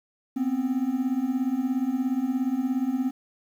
triangle beating tone pair, 246.9 / 263.9 Hz, B3 / C4, 0 / +15 cents, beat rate 17 Hz, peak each -26 / -23 dBFS, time 0.36-3.11 s, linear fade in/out 10 ms, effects 9-bit

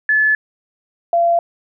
sine tone pair in turn, 1726 / 683.7 Hz, A6 / F5, -34 / -37 cents, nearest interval octave + major third, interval 1603 cents, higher first, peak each -11 dBFS, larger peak neither, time 0.09-0.35 / 1.13-1.39 s, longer neither, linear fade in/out 2 ms, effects none

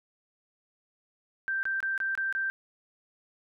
sine tone bursts, 1568 Hz, G6, in tune, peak -27 dBFS, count 6, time 1.48-2.5 s, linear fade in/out 0 ms, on 150 ms, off 24 ms, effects none

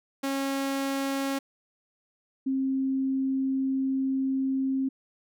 sawtooth / sine tone pair in turn, 273.3 / 266.6 Hz, C#4 / C4, -24 / +33 cents, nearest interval unison, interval 43 cents, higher first, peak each -23 / -24 dBFS, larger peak first, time 0.23-1.39 / 2.46-4.89 s, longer second, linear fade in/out 10 ms, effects none

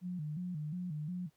sine tone with vibrato, 164.81 Hz, E3, in tune, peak -36 dBFS, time 0.01-1.3 s, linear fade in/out 50 ms, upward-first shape square, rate 2.8 Hz, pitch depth 150 cents each way, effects pink hiss -75 dBFS RMS until 1.36 s + high-pass 80 Hz 12 dB/octave

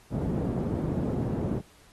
pink band-pass noise, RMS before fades -29 dBFS, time 0.1-1.62 s, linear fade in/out 50 ms, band 100 to 350 Hz, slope 12 dB/octave, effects pink hiss -58 dBFS RMS until 1.92 s + AAC 32 kbps

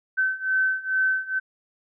sine beating tone pair, 1531 / 1533.3 Hz, G6 / G6, -41 / -39 cents, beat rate 2.3 Hz, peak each -25 / -23 dBFS, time 0.17-1.4 s, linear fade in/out 20 ms, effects none

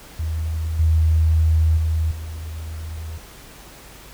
sine tone with level steps, 79.9 Hz, D#2, 47 cents sharp, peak -21 / -13 / -17 / -28 dBFS, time 0.19-3.18 s, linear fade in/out 5 ms, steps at 0.79 / 1.77 / 2.11 s, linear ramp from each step 5 ms, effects added 50 Hz sine -47 dBFS peak until 4.13 s + pink hiss -43 dBFS RMS until 4.13 s

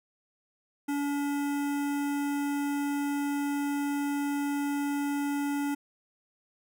square tone with notch filter, 285.5 Hz, D4, 49 cents flat, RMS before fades -30 dBFS, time 0.88-5.75 s, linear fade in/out 10 ms, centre 4200 Hz, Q 1.1, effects none

